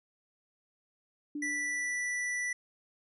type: tone with exponential decay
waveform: sine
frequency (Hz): 293.7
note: D4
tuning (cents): 0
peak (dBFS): -33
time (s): 1.35-2.09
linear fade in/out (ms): 5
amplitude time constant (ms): 160
type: tone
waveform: square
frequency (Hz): 1969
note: B6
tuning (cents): -6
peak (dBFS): -32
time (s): 1.42-2.53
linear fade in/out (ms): 5
effects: resampled to 24000 Hz